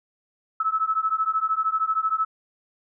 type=beating tone pair; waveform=sine; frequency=1296 / 1309 Hz; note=E6 / E6; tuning=-30 / -13 cents; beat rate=13 Hz; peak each=-24 dBFS; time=0.6-2.25 s; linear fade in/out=5 ms; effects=none